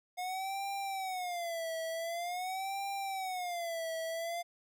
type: tone with vibrato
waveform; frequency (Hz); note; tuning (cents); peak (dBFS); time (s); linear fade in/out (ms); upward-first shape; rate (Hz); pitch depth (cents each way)
square; 718; F5; +48; -36; 0.17-4.43; 20; sine; 0.46; 170
effects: none